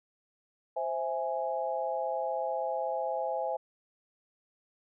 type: chord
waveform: sine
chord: C augmented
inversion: none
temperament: equal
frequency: 523.3 / 659.3 / 830.6 Hz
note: C5 / E5 / G#5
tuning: 0 / 0 / 0 cents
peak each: -34 dBFS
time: 0.76-3.57 s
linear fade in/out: 10 ms
effects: none